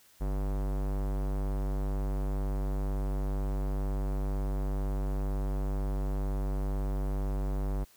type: tone with low-pass filter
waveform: square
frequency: 48.96 Hz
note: G1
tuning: 1 cent flat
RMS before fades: -31 dBFS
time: 0.2-7.85 s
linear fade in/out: 20 ms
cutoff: 920 Hz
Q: 0.85
effects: white hiss -61 dBFS RMS until 7.96 s